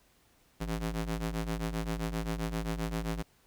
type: ring-modulated tone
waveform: sawtooth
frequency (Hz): 110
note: A2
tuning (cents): 0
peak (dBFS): -25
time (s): 0.6-3.23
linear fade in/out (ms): 20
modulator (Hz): 58.8
effects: pink hiss -66 dBFS RMS until 3.46 s